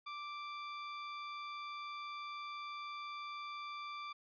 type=tone; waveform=sawtooth; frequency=1174 Hz; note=D6; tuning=1 cent flat; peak=-39 dBFS; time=0.06-4.13 s; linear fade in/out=10 ms; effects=resampled to 11025 Hz